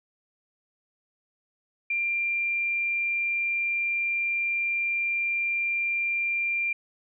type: tone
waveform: sine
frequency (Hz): 2380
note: D7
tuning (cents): +22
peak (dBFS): -24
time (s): 1.9-6.73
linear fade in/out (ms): 5
effects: none